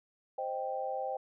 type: chord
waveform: sine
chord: C minor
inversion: none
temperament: equal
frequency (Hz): 523.3 / 622.3 / 784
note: C5 / Eb5 / G5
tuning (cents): 0 / 0 / 0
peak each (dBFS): -37 / -40 / -36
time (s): 0.38-1.17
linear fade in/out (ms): 5
effects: none